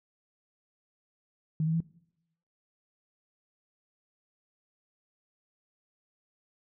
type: tone with pitch steps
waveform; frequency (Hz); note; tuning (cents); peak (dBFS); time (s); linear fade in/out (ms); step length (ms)
sine; 156.6 / 160.9 / 165.3; D#3 / E3 / E3; +11 / -42 / +5; -25; 1.6-1.804; 2; 68
effects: noise-tail reverb RT60 0.8 s tail -21 dB re dry